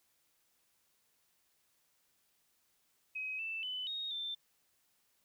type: tone with pitch steps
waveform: sine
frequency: 2534 / 2652 / 3011 / 3737 / 3561 Hz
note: D#7 / E7 / F#7 / A#7 / A7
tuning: +31 / +10 / +30 / +4 / +20 cents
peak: -37 dBFS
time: 3.15-4.35 s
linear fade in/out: 10 ms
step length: 240 ms
effects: white hiss -75 dBFS RMS until 5.24 s